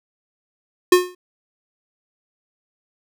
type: tone with exponential decay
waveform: square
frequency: 360 Hz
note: F#4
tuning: 47 cents flat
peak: -6 dBFS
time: 0.92-1.15 s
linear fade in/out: 5 ms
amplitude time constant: 48 ms
effects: none